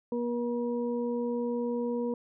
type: harmonic tone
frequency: 239.6 Hz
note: A#3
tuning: 48 cents sharp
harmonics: 1 / 2 / 4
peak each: -31 / -31 / -43 dBFS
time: 0.12-2.14 s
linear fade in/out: 2 ms
effects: none